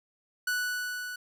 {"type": "tone with level ramp", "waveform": "45% pulse", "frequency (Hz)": 1480, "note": "F#6", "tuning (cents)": 0, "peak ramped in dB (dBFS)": [-26, -36], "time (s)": [0.47, 1.16], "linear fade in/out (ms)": 5, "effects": []}